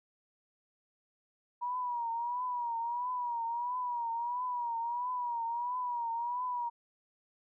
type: tone with vibrato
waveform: sine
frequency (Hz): 960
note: B5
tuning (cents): -49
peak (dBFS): -32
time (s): 1.61-6.7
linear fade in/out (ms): 20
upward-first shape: triangle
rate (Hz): 1.5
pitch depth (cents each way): 88
effects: none